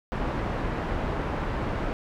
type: low-pass noise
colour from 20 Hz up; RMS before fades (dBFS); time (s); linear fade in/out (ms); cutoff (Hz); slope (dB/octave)
pink; -29; 0.12-1.93; 0; 1500; 12
effects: none